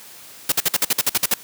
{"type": "noise bursts", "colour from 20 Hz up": "white", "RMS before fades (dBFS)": -17, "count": 11, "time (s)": [0.49, 1.341], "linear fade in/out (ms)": 5, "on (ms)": 31, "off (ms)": 51, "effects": ["white hiss -42 dBFS RMS until 1.43 s", "high-pass 100 Hz 12 dB/octave"]}